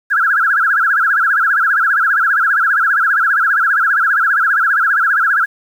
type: tone with vibrato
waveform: sine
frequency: 1481 Hz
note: F#6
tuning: 1 cent sharp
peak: -10 dBFS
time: 0.1-5.46 s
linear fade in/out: 20 ms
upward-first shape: sine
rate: 15 Hz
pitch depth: 210 cents each way
effects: 7-bit